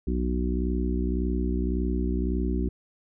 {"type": "harmonic tone", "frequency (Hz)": 61.8, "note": "B1", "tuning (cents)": 2, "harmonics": [1, 3, 4, 5, 6], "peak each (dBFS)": [-26, -31, -32, -33, -34], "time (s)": [0.07, 2.69], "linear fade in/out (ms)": 5, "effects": []}